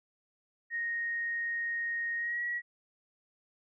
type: tone with pitch glide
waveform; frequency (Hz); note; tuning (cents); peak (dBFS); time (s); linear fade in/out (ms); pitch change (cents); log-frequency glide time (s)
sine; 1864.7 to 1919.3; A#6 to B6; 0 to -50; -31; 0.7-2.62; 50; +50; 2.17-2.43
effects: none